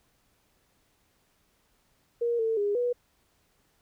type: tone with pitch steps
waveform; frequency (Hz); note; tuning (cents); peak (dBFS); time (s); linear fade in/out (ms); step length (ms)
sine; 471.9 / 448.9 / 408.9 / 487; A#4 / A4 / G#4 / B4; +21 / +35 / -27 / -24; -24; 2.21-2.93; 10; 180
effects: pink hiss -69 dBFS RMS until 3.81 s